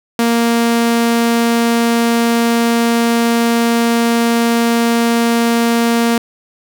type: tone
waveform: sawtooth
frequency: 233.1 Hz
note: A#3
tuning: in tune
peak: -7 dBFS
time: 0.19-6.18 s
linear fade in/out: 2 ms
effects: none